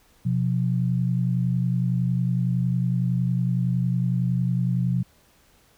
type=tone pair together; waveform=sine; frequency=126.32 / 177.2 Hz; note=B2 / F3; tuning=+39 / +25 cents; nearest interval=tritone; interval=586 cents; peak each=-22 / -24 dBFS; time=0.25-5.03 s; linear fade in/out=10 ms; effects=pink hiss -59 dBFS RMS until 5.77 s